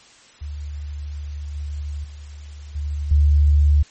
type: tone with level steps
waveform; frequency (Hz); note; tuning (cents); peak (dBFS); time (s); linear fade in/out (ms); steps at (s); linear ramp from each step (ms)
sine; 73.3; D2; -3; -27 / -25 / -34 / -22 / -11; 0.41-3.83; 10; 1.55 / 2.04 / 2.75 / 3.11; 5
effects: white hiss -49 dBFS RMS until 3.9 s + MP3 32 kbps